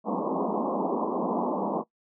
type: band-pass noise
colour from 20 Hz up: pink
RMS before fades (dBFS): -28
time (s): 0.04-1.84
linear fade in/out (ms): 50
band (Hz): 180 to 1100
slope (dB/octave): 96
effects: noise-tail reverb RT60 0.1 s tail -19 dB re dry